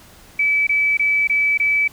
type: tone bursts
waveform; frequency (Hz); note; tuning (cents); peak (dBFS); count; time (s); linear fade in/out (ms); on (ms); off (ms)
sine; 2300; D7; -37; -14; 5; 0.39-1.878; 5; 280; 22
effects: pink hiss -46 dBFS RMS until 1.92 s